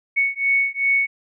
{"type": "beating tone pair", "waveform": "sine", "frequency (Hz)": [2217, 2219.6], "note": ["C#7", "C#7"], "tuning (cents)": [0, 2], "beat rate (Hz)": 2.6, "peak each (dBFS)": -20, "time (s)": [0.16, 1.07], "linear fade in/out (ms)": 20, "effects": []}